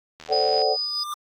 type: click train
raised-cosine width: 0.2 ms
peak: -23 dBFS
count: 34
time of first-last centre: 0.2-0.617 s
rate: 79.1 Hz
type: chord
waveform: sine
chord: D dominant seventh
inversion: second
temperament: equal with one note detuned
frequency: 440 / 523.3 / 587.3 / 751.6 Hz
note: A4 / C5 / D5 / F#5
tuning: 0 / 0 / 0 / +27 cents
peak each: -24 / -26 / -26 / -23 dBFS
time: 0.28-0.77 s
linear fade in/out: 50 ms
type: tone with tremolo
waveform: sine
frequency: 4978 Hz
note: D#8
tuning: in tune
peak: -23 dBFS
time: 0.32-1.04 s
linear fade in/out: 10 ms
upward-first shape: sine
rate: 4.7 Hz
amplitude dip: 30%
type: tone with exponential growth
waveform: square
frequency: 1194 Hz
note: D6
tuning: 28 cents sharp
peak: -27 dBFS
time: 0.54-1.14 s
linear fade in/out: 5 ms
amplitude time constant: 130 ms
effects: AAC 48 kbps